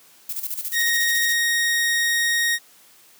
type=noise with tremolo; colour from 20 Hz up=violet; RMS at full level=-27 dBFS; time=0.29-1.34 s; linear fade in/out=5 ms; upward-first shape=square; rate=14 Hz; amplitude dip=65%
type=tone; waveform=sawtooth; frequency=1869 Hz; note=A#6; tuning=4 cents sharp; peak=-15 dBFS; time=0.72-2.59 s; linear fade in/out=50 ms
effects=white hiss -52 dBFS RMS until 3.19 s + high-pass 150 Hz 12 dB/octave